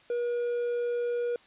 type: tone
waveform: triangle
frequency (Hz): 480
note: B4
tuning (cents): -49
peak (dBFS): -25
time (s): 0.1-1.36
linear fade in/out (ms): 2
effects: white hiss -58 dBFS RMS until 1.46 s + resampled to 8000 Hz